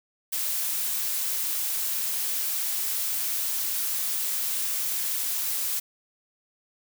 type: noise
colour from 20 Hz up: blue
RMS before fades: -28 dBFS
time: 0.32-5.8 s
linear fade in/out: 10 ms
effects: none